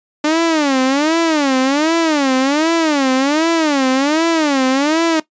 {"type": "tone with vibrato", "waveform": "sawtooth", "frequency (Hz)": 294.1, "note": "D4", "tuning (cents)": 3, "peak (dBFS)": -8, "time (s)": [0.24, 5.2], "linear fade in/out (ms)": 5, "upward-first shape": "sine", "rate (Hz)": 1.3, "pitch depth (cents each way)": 220, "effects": ["noise-tail reverb RT60 0.1 s tail -17 dB re dry", "resampled to 16000 Hz"]}